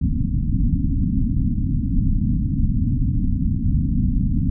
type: low-pass noise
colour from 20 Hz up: pink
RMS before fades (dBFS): -19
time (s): 0.01-4.5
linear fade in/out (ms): 5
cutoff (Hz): 280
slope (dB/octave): 96
effects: none